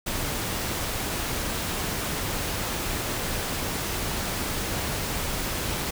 pink noise, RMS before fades -29 dBFS, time 0.06-5.91 s, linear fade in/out 10 ms, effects none

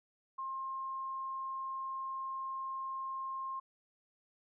sine tone, 1064 Hz, C6, 29 cents sharp, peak -37 dBFS, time 0.38-3.6 s, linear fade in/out 10 ms, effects none

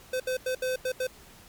square tone bursts at uneven times, 512 Hz, C5, 38 cents flat, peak -27 dBFS, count 6, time 0.13-0.2 / 0.27-0.37 / 0.46-0.55 / 0.62-0.76 / 0.85-0.92 / 1-1.07 s, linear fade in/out 5 ms, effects pink hiss -52 dBFS RMS until 1.48 s + MP3 96 kbps

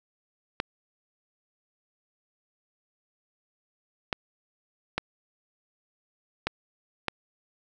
clicks, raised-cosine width 0.3 ms, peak -10 dBFS, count 5, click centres 0.601 / 4.128 / 4.98 / 6.47 / 7.083 s, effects none

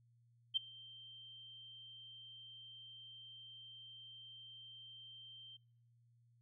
sine tone with ADSR envelope, 3136 Hz, G7, in tune, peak -29 dBFS, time 0.54-5.57 s, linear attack 28 ms, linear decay 10 ms, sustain -24 dB, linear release 8 ms, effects noise-tail reverb RT60 0.7 s tail -26 dB re dry + added 118 Hz sine -68 dBFS peak until 6.41 s

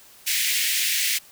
pink high-pass noise, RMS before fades -23 dBFS, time 0.26-1.19 s, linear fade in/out 20 ms, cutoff 1900 Hz, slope 48 dB/octave, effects white hiss -50 dBFS RMS until 1.31 s

